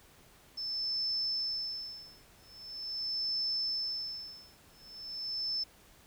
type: tone with tremolo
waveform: sine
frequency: 5274 Hz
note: E8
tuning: in tune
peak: -30 dBFS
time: 0.57-5.64 s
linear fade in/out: 10 ms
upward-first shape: sine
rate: 0.43 Hz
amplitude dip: 100%
effects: pink hiss -60 dBFS RMS until 6.06 s